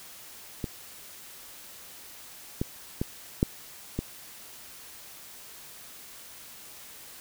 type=clicks; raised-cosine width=3 ms; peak=-17 / -14 / -14 / -8 / -15 dBFS; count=5; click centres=0.642 / 2.615 / 3.015 / 3.429 / 3.99 s; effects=white hiss -47 dBFS RMS until 7.2 s